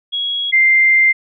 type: tone pair in turn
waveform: sine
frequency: 3322 / 2093 Hz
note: G#7 / C7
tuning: 0 / 0 cents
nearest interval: minor sixth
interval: 800 cents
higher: first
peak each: -17 / -8 dBFS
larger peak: second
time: 0.12-0.52 / 0.52-1.13 s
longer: second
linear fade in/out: 20 ms
effects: none